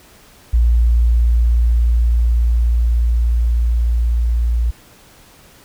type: tone with level ramp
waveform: sine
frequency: 58.27 Hz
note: A#1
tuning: in tune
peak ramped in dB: -9 to -13 dBFS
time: 0.53-4.71 s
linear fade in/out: 10 ms
effects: pink hiss -46 dBFS RMS until 5.64 s